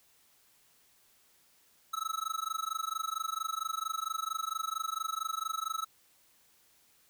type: tone with amplitude modulation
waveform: square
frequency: 1300 Hz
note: E6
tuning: 24 cents flat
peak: -30 dBFS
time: 1.93-5.85 s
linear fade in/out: 10 ms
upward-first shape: sine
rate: 24.4 Hz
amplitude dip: 100%
effects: white hiss -66 dBFS RMS until 7.09 s